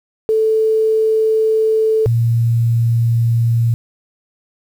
sine tone pair in turn, 439.3 / 116.36 Hz, A4 / A#2, -3 / -3 cents, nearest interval octave + major seventh, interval 2300 cents, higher first, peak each -11 dBFS, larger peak neither, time 0.29-2.06 / 2.06-3.74 s, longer first, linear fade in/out 0 ms, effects 7-bit

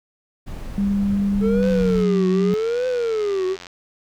brown noise, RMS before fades -31 dBFS, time 0.46-2.04 s, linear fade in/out 20 ms
sine tone with pitch glide, 199.9 to 184.37 Hz, G3 to F#3, +34 to -6 cents, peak -17 dBFS, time 0.78-2.54 s, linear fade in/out 0 ms, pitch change -140 cents, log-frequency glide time 1.52-1.8 s
triangle tone with vibrato, 434.2 Hz, A4, 23 cents flat, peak -17 dBFS, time 1.4-3.57 s, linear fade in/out 50 ms, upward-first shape triangle, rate 0.85 Hz, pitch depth 290 cents each way
click train, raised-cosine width 0.2 ms, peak -19 dBFS, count 182, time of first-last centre 1.63-3.668 s, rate 88.8 Hz
effects none

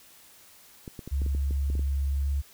clicks, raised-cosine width 3 ms, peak -25 dBFS, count 10, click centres 0.878 / 0.992 / 1.076 / 1.218 / 1.263 / 1.349 / 1.509 / 1.701 / 1.753 / 1.794 s
sine tone with pitch glide, 69.3 to 70.11 Hz, C#2 to C#2, 0 to +20 cents, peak -24 dBFS, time 1.11-2.42 s, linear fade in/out 20 ms, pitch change +20 cents, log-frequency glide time 2.22-2.27 s
effects white hiss -54 dBFS RMS until 2.53 s

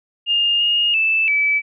sine tone with pitch steps, 2824 / 2849 / 2636 / 2300 Hz, F7 / F7 / E7 / D7, +19 / +34 / -1 / -37 cents, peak -14 dBFS, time 0.26-1.62 s, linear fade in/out 50 ms, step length 340 ms, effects none

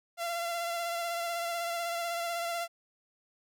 sawtooth tone with vibrato, 683 Hz, F5, 39 cents flat, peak -28 dBFS, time 0.17-2.68 s, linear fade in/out 50 ms, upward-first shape sine, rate 16 Hz, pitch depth 25 cents each way, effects none

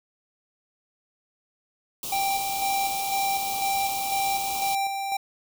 white band-stop noise, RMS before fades -33 dBFS, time 2.03-4.75 s, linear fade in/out 2 ms, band 1200 to 2600 Hz, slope 48 dB/octave
square tone with tremolo, 786 Hz, G5, 4 cents sharp, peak -24 dBFS, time 2.12-5.17 s, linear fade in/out 5 ms, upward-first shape square, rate 2 Hz, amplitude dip 40%
effects none

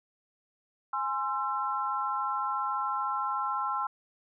sine chord, Ab augmented, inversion none, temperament equal with one note detuned, 830.6 / 1046.5 / 1343.1 Hz, Ab5 / C6 / E6, 0 / 0 / +32 cents, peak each -34 / -32 / -32 dBFS, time 0.93-3.87 s, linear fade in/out 5 ms, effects none

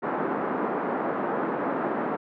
pink band-pass noise, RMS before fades -28 dBFS, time 0.02-2.17 s, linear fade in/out 20 ms, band 220 to 1400 Hz, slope 24 dB/octave, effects none

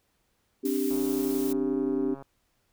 sine chord, C suspended second, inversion none, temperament equal with one note detuned, 262.4 / 293.7 / 392 Hz, C4 / D4 / G4, +5 / 0 / 0 cents, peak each -29 / -29 / -29 dBFS, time 0.63-2.15 s, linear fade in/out 20 ms
blue noise, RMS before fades -39 dBFS, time 0.65-1.53 s, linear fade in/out 5 ms
click train, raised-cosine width 1 ms, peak -31 dBFS, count 181, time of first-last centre 0.91-2.224 s, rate 137 Hz
effects pink hiss -72 dBFS RMS until 2.72 s

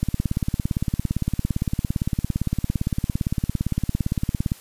click train, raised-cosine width 5 ms, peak -9 dBFS, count 80, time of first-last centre 0.03-4.519 s, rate 17.6 Hz, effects white hiss -47 dBFS RMS until 4.6 s + resampled to 32000 Hz

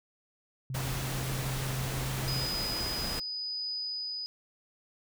sine tone, 130.81 Hz, C3, in tune, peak -33 dBFS, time 0.7-2.46 s, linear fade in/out 2 ms
pink noise, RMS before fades -36 dBFS, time 0.74-3.2 s, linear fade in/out 10 ms
sine tone with tremolo, 4978 Hz, D#8, in tune, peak -32 dBFS, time 2.28-4.26 s, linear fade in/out 0 ms, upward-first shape triangle, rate 0.88 Hz, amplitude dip 25%
effects none

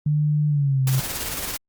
sine tone with pitch glide, 149.7 to 131.84 Hz, D3 to C3, +33 to +14 cents, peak -17 dBFS, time 0.06-1 s, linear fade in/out 5 ms, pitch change -219 cents, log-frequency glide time 0.48-0.82 s
white noise with tremolo, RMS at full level -28 dBFS, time 0.87-1.57 s, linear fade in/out 2 ms, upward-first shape square, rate 18 Hz, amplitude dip 40%
pink noise, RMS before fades -35 dBFS, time 0.97-1.55 s, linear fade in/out 10 ms
effects Opus 48 kbps

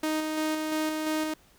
sawtooth tone with tremolo, 311.1 Hz, D#4, in tune, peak -22 dBFS, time 0.03-1.34 s, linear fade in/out 5 ms, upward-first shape square, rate 2.9 Hz, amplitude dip 30%, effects pink hiss -60 dBFS RMS until 1.58 s

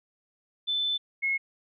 sine tone pair in turn, 3520 / 2171 Hz, A7 / C#7, 0 / -37 cents, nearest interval minor sixth, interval 837 cents, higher first, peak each -25 / -24 dBFS, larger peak second, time 0.67-0.98 / 1.22-1.38 s, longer first, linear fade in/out 20 ms, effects none

